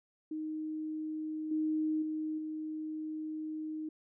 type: tone with level steps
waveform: sine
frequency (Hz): 311.1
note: D#4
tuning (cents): 0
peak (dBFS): -35 / -29 / -33 / -36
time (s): 0.31-3.89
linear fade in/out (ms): 5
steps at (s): 1.51 / 2.02 / 2.38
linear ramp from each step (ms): 5
effects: none